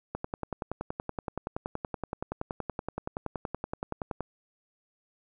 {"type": "click train", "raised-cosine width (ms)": 1, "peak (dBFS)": -18, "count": 44, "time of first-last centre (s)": [0.15, 4.207], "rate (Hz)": 10.6, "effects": []}